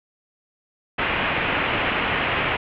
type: low-pass noise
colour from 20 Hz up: white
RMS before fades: -23 dBFS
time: 0.98-2.57 s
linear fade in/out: 10 ms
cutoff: 2900 Hz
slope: 48 dB/octave
effects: none